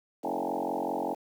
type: tone with frequency modulation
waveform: sine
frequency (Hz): 557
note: C#5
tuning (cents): +8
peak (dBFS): -28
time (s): 0.23-1.15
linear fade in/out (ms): 20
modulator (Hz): 45.1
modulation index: 7.3
effects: high-pass 200 Hz 12 dB/octave + 9-bit